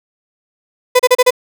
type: tone bursts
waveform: 35% pulse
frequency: 501 Hz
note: B4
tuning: 25 cents sharp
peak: -4 dBFS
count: 5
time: 0.95-1.307 s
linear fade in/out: 10 ms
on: 45 ms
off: 33 ms
effects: none